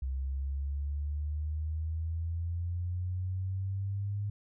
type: exponential sweep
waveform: sine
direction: up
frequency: 65.41 to 103 Hz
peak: -31 dBFS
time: 0.02-4.3 s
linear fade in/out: 5 ms
effects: none